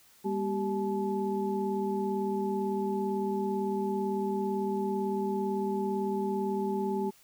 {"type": "tone cluster", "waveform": "sine", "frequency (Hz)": [200.2, 238.1, 389.1, 861], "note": ["G3", "A#3", "G4", "A5"], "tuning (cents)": [37, 37, -13, -38], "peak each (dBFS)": [-32, -39, -31, -36], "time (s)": [0.24, 7.11], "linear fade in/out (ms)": 20, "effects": ["white hiss -60 dBFS RMS until 7.23 s"]}